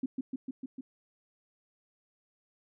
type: tone with echo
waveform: sine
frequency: 261.6 Hz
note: C4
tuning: in tune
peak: -28 dBFS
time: 0.03-0.06 s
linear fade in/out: 5 ms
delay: 150 ms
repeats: 5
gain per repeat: -2 dB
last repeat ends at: 0.81 s
effects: none